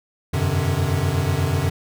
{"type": "tone cluster", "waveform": "square", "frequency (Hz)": [87.9, 96.1, 130.2, 150], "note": ["F2", "G2", "C3", "D3"], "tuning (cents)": [12, -34, -8, 37], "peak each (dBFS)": -25, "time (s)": [0.33, 1.7], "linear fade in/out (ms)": 10, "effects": []}